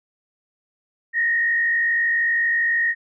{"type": "tone with frequency modulation", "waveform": "sine", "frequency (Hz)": 1864, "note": "A#6", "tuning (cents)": -1, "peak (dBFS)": -17, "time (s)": [1.13, 2.95], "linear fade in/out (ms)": 50, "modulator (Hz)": 52.7, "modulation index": 0.72, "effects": []}